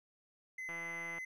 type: tone with vibrato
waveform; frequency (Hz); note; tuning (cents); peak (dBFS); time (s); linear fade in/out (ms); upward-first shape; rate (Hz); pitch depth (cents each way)
triangle; 2042; C7; -43; -39; 0.58-1.25; 5; triangle; 17; 9
type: click train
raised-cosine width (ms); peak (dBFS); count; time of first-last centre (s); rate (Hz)
0.5; -34; 84; 0.69-1.184; 168
effects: none